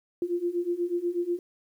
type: beating tone pair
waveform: sine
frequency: 344.2 / 352.4 Hz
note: F4 / F4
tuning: -25 / +16 cents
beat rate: 8.2 Hz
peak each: -30 / -28 dBFS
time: 0.22-1.39 s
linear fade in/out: 2 ms
effects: 10-bit